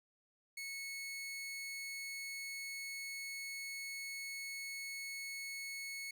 sawtooth tone, 2200 Hz, C#7, 14 cents flat, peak -39 dBFS, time 0.57-6.11 s, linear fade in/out 5 ms, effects none

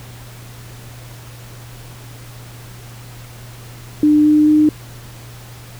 sine tone with pitch steps, 300 / 302.1 / 304.2 Hz, D4 / D4 / D#4, +37 / +49 / -39 cents, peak -8 dBFS, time 4.03-4.69 s, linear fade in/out 2 ms, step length 220 ms, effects added 119 Hz sine -35 dBFS peak until 5.79 s + pink hiss -40 dBFS RMS until 5.79 s

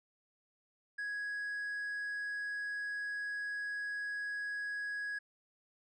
sine tone with hard clipping, 1664 Hz, G#6, 3 cents sharp, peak -37 dBFS, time 0.98-5.19 s, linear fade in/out 10 ms, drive 2 dB, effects resampled to 24000 Hz

